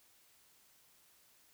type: silence
effects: white hiss -67 dBFS RMS until 1.53 s